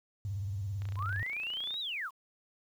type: tone with vibrato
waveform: sine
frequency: 98.8 Hz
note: G2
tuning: 14 cents sharp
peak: -33 dBFS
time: 0.25-1.23 s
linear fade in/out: 0 ms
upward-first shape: square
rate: 18 Hz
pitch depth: 98 cents each way
type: click train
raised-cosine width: 0.3 ms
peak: -33 dBFS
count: 28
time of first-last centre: 0.82-1.742 s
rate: 29.3 Hz
type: linear two-way sweep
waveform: sine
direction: up then down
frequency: 953 to 3940 to 953 Hz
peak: -34 dBFS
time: 0.96-2.11 s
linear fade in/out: 50 ms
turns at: 1.8 s
effects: 10-bit